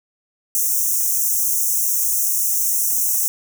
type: high-pass noise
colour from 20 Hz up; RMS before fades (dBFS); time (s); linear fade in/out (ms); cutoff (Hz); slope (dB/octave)
white; -19; 0.55-3.28; 0; 5700; 96
effects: none